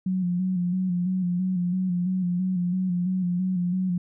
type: tone with vibrato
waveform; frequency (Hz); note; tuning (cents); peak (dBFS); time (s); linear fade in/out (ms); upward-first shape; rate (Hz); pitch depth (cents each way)
sine; 181.4; F#3; -34; -22; 0.06-3.98; 5; square; 3; 44
effects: none